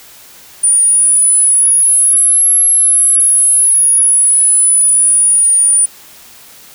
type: exponential two-way sweep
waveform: sine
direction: up then down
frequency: 9397 to 11175 to 9397 Hz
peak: -6 dBFS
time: 0.63-5.86 s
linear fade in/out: 10 ms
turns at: 2.52 s
effects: white hiss -38 dBFS RMS until 6.74 s